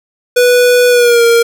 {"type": "tone with pitch glide", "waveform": "square", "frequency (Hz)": [491.8, 466.3], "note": ["B4", "A#4"], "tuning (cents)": [-7, 1], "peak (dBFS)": -6, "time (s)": [0.36, 1.43], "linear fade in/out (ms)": 10, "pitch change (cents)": -92, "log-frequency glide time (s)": [0.89, 1.24], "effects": []}